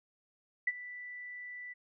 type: tone with ADSR envelope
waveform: sine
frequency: 1975.5 Hz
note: B6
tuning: in tune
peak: -25 dBFS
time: 0.67-1.74 s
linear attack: 6 ms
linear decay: 38 ms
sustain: -17 dB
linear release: 20 ms
effects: none